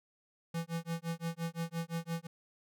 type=tone with tremolo; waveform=square; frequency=166.7 Hz; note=E3; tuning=20 cents sharp; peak=-33 dBFS; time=0.54-2.27 s; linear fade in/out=5 ms; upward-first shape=sine; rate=5.8 Hz; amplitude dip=100%; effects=none